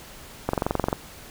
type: click train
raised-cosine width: 1 ms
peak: -8 dBFS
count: 11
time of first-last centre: 0.49-0.929 s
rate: 22.8 Hz
effects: pink hiss -44 dBFS RMS until 1.3 s